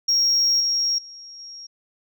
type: tone with level steps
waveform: sine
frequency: 5588 Hz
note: F8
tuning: in tune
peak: -14 / -18 / -38 / -36 dBFS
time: 0.08-1.67 s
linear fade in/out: 10 ms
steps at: 0.6 / 0.98 / 1.39 s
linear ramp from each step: 5 ms
effects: tanh soft clip ceiling -14 dBFS